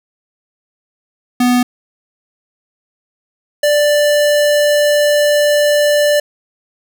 square tone pair in turn, 246.9 / 588.7 Hz, B3 / D5, 0 / +4 cents, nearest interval octave + minor third, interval 1504 cents, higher second, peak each -10 dBFS, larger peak neither, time 1.4-1.63 / 3.63-6.2 s, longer second, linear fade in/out 5 ms, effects none

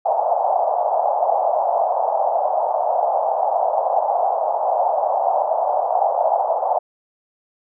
pink band-pass noise, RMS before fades -19 dBFS, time 0.05-6.79 s, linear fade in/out 10 ms, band 630 to 830 Hz, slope 48 dB/octave, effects none

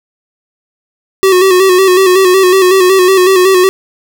square tone with vibrato, 374 Hz, F#4, 19 cents sharp, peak -5 dBFS, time 1.23-3.69 s, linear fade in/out 0 ms, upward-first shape square, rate 5.4 Hz, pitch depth 47 cents each way, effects none

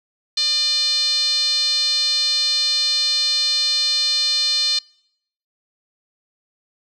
5% pulse tone with band-pass filter, 600 Hz, D5, 37 cents sharp, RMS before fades -19 dBFS, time 0.37-4.79 s, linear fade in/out 5 ms, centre 4200 Hz, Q 7.1, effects noise-tail reverb RT60 0.7 s tail -25 dB re dry

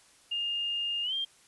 sine tone with pitch glide, 2823 to 3187 Hz, F7 to G7, +18 to +28 cents, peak -29 dBFS, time 0.31-1.25 s, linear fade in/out 10 ms, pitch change +210 cents, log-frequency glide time 1.03-1.14 s, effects white hiss -60 dBFS RMS until 1.47 s + resampled to 24000 Hz

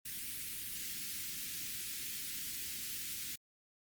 white band-stop noise, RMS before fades -42 dBFS, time 0.05-3.36 s, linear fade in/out 10 ms, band 310 to 1800 Hz, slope 24 dB/octave, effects Opus 32 kbps

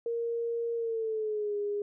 sine tone with pitch glide, 466.2 to 410.6 Hz, A#4 to G#4, 0 to -20 cents, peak -29 dBFS, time 0.06-1.82 s, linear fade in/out 2 ms, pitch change -220 cents, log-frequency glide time 0.75-1.56 s, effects none

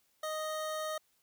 25% pulse tone, 622.3 Hz, D#5, in tune, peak -31 dBFS, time 0.23-0.98 s, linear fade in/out 5 ms, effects white hiss -73 dBFS RMS until 1.22 s

